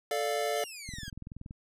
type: chord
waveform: square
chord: D minor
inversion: second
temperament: equal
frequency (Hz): 440 / 587.3 / 698.5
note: A4 / D5 / F5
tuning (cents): 0 / 0 / 0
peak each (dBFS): -34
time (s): 0.11-0.64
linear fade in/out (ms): 2
type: exponential sweep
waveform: 15% pulse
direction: down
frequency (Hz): 3214 to 1568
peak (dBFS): -35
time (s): 0.56-1.1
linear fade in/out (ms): 5
type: click train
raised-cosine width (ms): 5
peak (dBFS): -30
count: 14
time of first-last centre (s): 0.89-1.509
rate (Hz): 21
effects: resampled to 32000 Hz

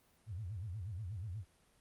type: tone with vibrato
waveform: sine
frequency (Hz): 98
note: G2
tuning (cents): 0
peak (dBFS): -40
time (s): 0.26-1.45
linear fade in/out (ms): 50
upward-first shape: sine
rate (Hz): 8.3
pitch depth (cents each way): 260
effects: pink hiss -70 dBFS RMS until 1.8 s + Opus 32 kbps

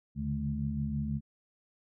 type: tone cluster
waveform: sine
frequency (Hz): 76.2 / 141.9 / 147.9 / 215.5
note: D#2 / C#3 / D3 / A3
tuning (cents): -36 / +41 / +13 / -36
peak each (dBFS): -37 / -40 / -35 / -34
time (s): 0.15-1.21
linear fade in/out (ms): 50
effects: none

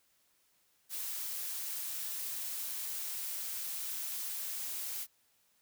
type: noise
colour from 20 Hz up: blue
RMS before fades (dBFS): -39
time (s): 0.89-5.07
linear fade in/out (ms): 50
effects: white hiss -72 dBFS RMS until 5.61 s

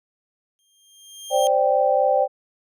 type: tone with exponential growth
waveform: 20% pulse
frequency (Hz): 3200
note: G7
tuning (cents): +35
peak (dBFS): -20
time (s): 0.59-1.47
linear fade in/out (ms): 0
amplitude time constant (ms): 190
type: chord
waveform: sine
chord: C suspended second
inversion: none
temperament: equal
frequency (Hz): 523.3 / 587.3 / 784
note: C5 / D5 / G5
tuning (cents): 0 / 0 / 0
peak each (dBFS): -20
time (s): 1.3-2.28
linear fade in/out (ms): 50
effects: none

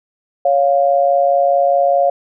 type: tone pair together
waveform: sine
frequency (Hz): 557.2 / 702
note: C#5 / F5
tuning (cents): +9 / +9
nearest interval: major third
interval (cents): 400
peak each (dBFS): -13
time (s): 0.45-2.1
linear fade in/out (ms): 5
effects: none

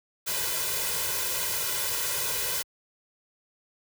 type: noise with comb filter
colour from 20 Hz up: white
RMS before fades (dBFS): -29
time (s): 0.26-2.63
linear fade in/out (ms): 20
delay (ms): 2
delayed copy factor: +1
effects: high-pass 60 Hz 12 dB/octave

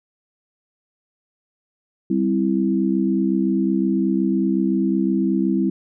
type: chord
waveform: sine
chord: C major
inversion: second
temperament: equal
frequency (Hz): 196 / 261.6 / 329.6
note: G3 / C4 / E4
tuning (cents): 0 / 0 / 0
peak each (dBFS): -20 / -22 / -21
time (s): 2.1-5.7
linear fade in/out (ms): 5
effects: none

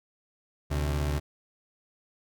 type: tone pair together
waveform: 30% pulse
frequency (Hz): 73.42 / 130.94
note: D2 / C3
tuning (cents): 0 / +2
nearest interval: minor seventh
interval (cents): 1002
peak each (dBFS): -24 / -34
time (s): 0.7-1.2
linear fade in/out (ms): 20
effects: none

